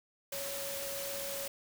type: tone in noise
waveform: sine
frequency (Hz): 556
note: C#5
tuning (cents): +5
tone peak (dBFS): -41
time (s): 0.32-1.48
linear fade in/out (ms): 5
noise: white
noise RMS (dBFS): -40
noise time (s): 0.32-1.48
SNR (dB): -4
effects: none